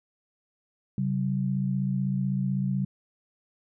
sine tone pair together, 135.06 / 191 Hz, C#3 / G3, -45 / -45 cents, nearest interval tritone, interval 600 cents, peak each -27 dBFS, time 0.98-2.85 s, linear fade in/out 2 ms, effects none

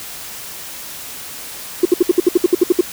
sine tone bursts, 355.8 Hz, F4, 32 cents sharp, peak -5 dBFS, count 12, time 1.83-2.81 s, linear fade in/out 5 ms, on 23 ms, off 64 ms, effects tanh soft clip ceiling -2 dBFS + white hiss -31 dBFS RMS until 2.92 s

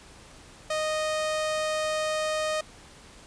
sawtooth tone, 620 Hz, D#5, 6 cents flat, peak -22 dBFS, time 0.7-2.61 s, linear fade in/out 5 ms, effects pink hiss -50 dBFS RMS until 3.26 s + resampled to 22050 Hz

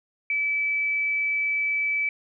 sine tone, 2304 Hz, D7, 34 cents flat, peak -22 dBFS, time 0.3-2.09 s, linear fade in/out 2 ms, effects none

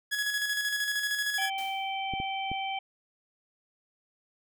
sawtooth tone with tremolo, 1680 Hz, G#6, 19 cents sharp, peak -23 dBFS, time 0.11-1.5 s, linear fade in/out 20 ms, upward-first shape square, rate 13 Hz, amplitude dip 40%
harmonic tone, 776 Hz, G5, 18 cents flat, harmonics 1 / 3 / 4, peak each -32 / -37 / -38 dBFS, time 1.38-2.79 s, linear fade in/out 5 ms
white noise with exponential decay, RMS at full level -43 dBFS, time 1.58-2.04 s, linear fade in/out 2 ms, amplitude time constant 100 ms
clicks, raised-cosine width 3 ms, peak -24 dBFS, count 3, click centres 2.137 / 2.201 / 2.516 s
effects none

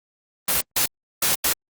white noise bursts at uneven times, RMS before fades -20 dBFS, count 4, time 0.48-0.61 / 0.76-0.86 / 1.22-1.35 / 1.44-1.53 s, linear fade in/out 5 ms, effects Opus 24 kbps

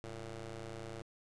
15% pulse ring-modulated tone, 110 Hz, A2, in tune, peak -34 dBFS, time 0.04-1.02 s, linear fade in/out 0 ms, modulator 235 Hz, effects resampled to 22050 Hz

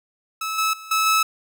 sawtooth tone with level steps, 1300 Hz, E6, 24 cents flat, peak -21 / -15 / -33 / -14 / -12 dBFS, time 0.41-1.23 s, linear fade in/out 5 ms, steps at 0.58 / 0.73 / 0.91 / 1.06 s, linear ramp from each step 5 ms, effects none

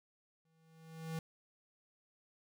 square tone with exponential growth, 161.7 Hz, E3, 33 cents flat, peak -37 dBFS, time 0.45-1.19 s, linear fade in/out 2 ms, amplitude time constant 160 ms, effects none

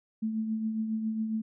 sine tone with tremolo, 220 Hz, A3, in tune, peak -26 dBFS, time 0.22-1.42 s, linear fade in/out 10 ms, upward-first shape triangle, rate 7.3 Hz, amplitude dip 50%, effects none

